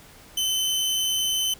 sawtooth tone, 3051 Hz, G7, 48 cents flat, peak -19 dBFS, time 0.37-1.54 s, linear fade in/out 5 ms, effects pink hiss -49 dBFS RMS until 1.59 s

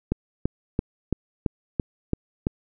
click train, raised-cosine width 3 ms, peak -9 dBFS, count 8, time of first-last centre 0.12-2.469 s, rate 2.98 Hz, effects none

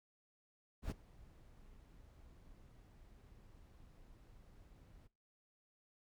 brown noise with ADSR envelope, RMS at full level -38 dBFS, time 0.82-5.08 s, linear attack 92 ms, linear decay 14 ms, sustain -23 dB, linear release 20 ms, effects noise-tail reverb RT60 0.3 s tail -21 dB re dry

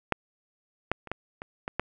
clicks, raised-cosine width 0.5 ms, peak -8 / -9 / -27 / -15 / -22 / -17 / -11 dBFS, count 7, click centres 0.123 / 0.916 / 1.073 / 1.116 / 1.419 / 1.679 / 1.796 s, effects none

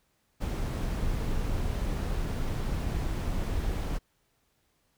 brown noise, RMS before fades -30 dBFS, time 0.4-3.99 s, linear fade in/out 20 ms, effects pink hiss -72 dBFS RMS until 4.97 s

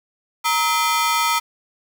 sawtooth ring-modulated tone, 1108.7 Hz, C#6, in tune, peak -10 dBFS, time 0.44-1.4 s, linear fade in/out 20 ms, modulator 176 Hz, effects 7-bit

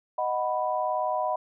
sine chord, B major, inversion first, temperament equal, 622.3 / 740 / 987.8 Hz, D#5 / F#5 / B5, 0 / 0 / 0 cents, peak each -29 dBFS, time 0.18-1.36 s, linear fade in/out 5 ms, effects none

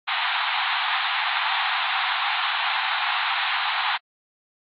pink band-pass noise, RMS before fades -24 dBFS, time 0.07-3.98 s, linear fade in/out 20 ms, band 750 to 4000 Hz, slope 96 dB/octave, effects AAC 48 kbps

